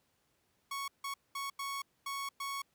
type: tone bursts at uneven times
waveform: sawtooth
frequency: 1108.7 Hz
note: C#6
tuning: in tune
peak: -33 dBFS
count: 6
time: 0.71-0.88 / 1.04-1.14 / 1.35-1.5 / 1.59-1.82 / 2.06-2.29 / 2.4-2.62 s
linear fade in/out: 5 ms
effects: pink hiss -75 dBFS RMS until 2.74 s + high-pass 80 Hz 12 dB/octave